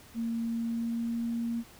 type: tone with pitch glide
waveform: sine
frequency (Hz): 230 to 232.9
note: A#3 to A#3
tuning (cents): -23 to -1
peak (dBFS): -29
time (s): 0.14-1.64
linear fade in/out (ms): 50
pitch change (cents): +22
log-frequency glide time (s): 0.42-1.19
effects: pink hiss -54 dBFS RMS until 1.79 s